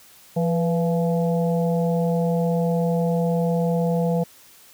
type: harmonic tone with a mistuned harmonic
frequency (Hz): 170.5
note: F3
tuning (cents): -41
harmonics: 1 / 3 / 4 / 5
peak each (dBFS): -20 / -24 / -29 / -35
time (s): 0.36-4.24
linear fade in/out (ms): 10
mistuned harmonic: 3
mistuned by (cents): -56
effects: white hiss -50 dBFS RMS until 4.73 s